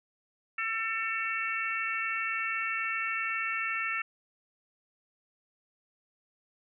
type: harmonic tone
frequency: 447.8 Hz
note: A4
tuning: 30 cents sharp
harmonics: 3 / 4 / 5 / 6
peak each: -35 / -35 / -35 / -35 dBFS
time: 0.58-4.02 s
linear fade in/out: 5 ms
effects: none